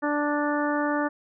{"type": "harmonic tone", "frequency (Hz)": 293.7, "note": "D4", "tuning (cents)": 0, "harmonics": [1, 2, 3, 4, 5, 6], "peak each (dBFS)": [-26, -29, -31, -32, -33, -34], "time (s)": [0.02, 1.09], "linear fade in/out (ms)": 20, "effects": []}